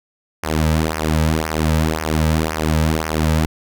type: tone with flanger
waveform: sawtooth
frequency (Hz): 78.7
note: D#2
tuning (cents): +20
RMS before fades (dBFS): -18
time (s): 0.43-3.46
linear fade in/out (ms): 5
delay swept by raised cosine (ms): 0.25 to 2.85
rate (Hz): 1.9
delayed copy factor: -0.8
effects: none